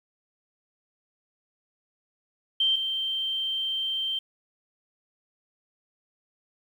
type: tone pair in turn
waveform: sine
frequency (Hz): 3136 / 3136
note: G7 / G7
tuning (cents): 0 / 0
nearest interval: unison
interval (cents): 0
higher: neither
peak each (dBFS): -20 / -26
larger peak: first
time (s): 2.6-2.76 / 2.76-4.19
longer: second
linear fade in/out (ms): 5
effects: 9-bit